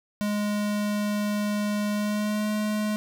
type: tone with pitch glide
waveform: square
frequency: 207.7 to 211.8 Hz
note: G#3 to G#3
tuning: 0 to +34 cents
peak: -25 dBFS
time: 0.21-2.96 s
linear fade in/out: 0 ms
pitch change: +34 cents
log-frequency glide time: 1.93-2.49 s
effects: none